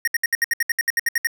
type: tone bursts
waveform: square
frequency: 1864.7 Hz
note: A#6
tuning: in tune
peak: -17 dBFS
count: 14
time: 0.05-1.271 s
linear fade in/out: 2 ms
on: 25 ms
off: 67 ms
effects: none